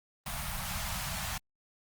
pink band-stop noise, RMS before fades -36 dBFS, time 0.26-1.38 s, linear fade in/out 5 ms, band 200 to 650 Hz, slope 48 dB/octave, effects Opus 32 kbps

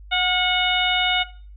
harmonic tone with a mistuned harmonic, 732 Hz, F#5, 19 cents flat, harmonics 1 / 2 / 3 / 4 / 5, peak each -24 / -24 / -24 / -24 / -24 dBFS, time 0.11-1.24 s, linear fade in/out 20 ms, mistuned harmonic 2, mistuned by -35 cents, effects noise-tail reverb RT60 0.4 s tail -17 dB re dry + added 50 Hz sine -39 dBFS peak until 1.56 s

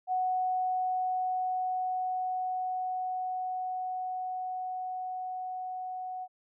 sine tone with level ramp, 740 Hz, F#5, in tune, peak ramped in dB -26 to -35 dBFS, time 0.07-6.28 s, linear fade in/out 50 ms, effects none

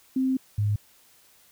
sine tone pair in turn, 261.8 / 103.9 Hz, C4 / G#2, +1 / +1 cents, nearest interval octave + major third, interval 1600 cents, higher first, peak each -21 dBFS, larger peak neither, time 0.16-0.37 / 0.58-0.76 s, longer first, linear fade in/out 5 ms, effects white hiss -58 dBFS RMS until 1.51 s

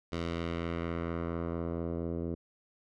10% pulse tone with low-pass filter sweep, 84.3 Hz, E2, 39 cents sharp, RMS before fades -35 dBFS, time 0.12-2.35 s, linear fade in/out 5 ms, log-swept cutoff 4700 to 420 Hz, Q 1, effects none

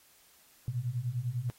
sine beating tone pair, 116.54 / 126.54 Hz, A#2 / B2, 0 / +43 cents, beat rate 10 Hz, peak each -35 / -33 dBFS, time 0.68-1.5 s, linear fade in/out 0 ms, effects white hiss -62 dBFS RMS until 1.58 s + AAC 48 kbps

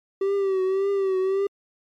triangle tone with vibrato, 386.6 Hz, G4, 24 cents flat, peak -18 dBFS, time 0.21-1.47 s, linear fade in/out 5 ms, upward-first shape triangle, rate 1.8 Hz, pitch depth 65 cents each way, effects MP3 64 kbps

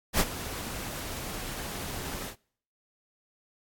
pink noise with ADSR envelope, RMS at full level -22 dBFS, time 0.13-2.36 s, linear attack 69 ms, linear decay 43 ms, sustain -15 dB, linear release 99 ms, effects noise-tail reverb RT60 0.6 s tail -26 dB re dry + AAC 64 kbps

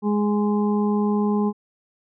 harmonic tone, 207.7 Hz, G#3, in tune, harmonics 1 / 2 / 4 / 5, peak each -19 / -25 / -31 / -33 dBFS, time 0.02-1.53 s, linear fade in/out 50 ms, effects none

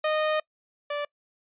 sawtooth tone pair in turn, 617 / 583.5 Hz, D#5 / D5, -15 / -11 cents, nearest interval minor second, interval 96 cents, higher first, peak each -19 / -24 dBFS, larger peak first, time 0.04-0.4 / 0.9-1.05 s, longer first, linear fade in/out 5 ms, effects noise-tail reverb RT60 0.1 s tail -26 dB re dry + resampled to 8000 Hz

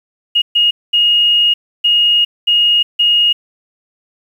sine tone bursts at uneven times, 2865 Hz, F7, 44 cents sharp, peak -8 dBFS, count 6, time 0.35-0.42 / 0.55-0.71 / 0.93-1.54 / 1.84-2.25 / 2.47-2.83 / 2.99-3.33 s, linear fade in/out 10 ms, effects 7-bit

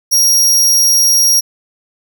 sawtooth tone, 5630 Hz, F8, 13 cents sharp, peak -5 dBFS, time 0.11-1.41 s, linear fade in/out 20 ms, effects none

